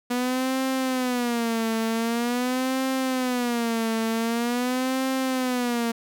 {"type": "tone with vibrato", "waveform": "sawtooth", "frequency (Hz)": 243.1, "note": "B3", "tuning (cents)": -27, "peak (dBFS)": -19, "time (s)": [0.1, 5.92], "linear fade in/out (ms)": 10, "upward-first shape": "sine", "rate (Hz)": 0.45, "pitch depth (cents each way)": 140, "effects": []}